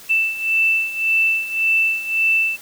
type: beating tone pair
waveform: sine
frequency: 2655 / 2656.8 Hz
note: E7 / E7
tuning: +12 / +13 cents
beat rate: 1.8 Hz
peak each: -17 / -21 dBFS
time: 0.09-2.57 s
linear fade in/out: 20 ms
effects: white hiss -41 dBFS RMS until 2.61 s